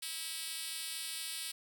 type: tone with high-pass filter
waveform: 5% pulse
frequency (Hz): 324.3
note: E4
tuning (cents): -28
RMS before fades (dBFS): -41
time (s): 0.02-1.52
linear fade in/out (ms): 10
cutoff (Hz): 4700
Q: 0.73
effects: 11-bit